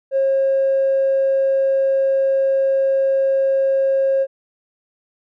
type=tone with tanh clipping; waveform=triangle; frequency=540 Hz; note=C#5; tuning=45 cents flat; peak=-14 dBFS; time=0.11-4.27 s; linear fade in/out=50 ms; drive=5 dB; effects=none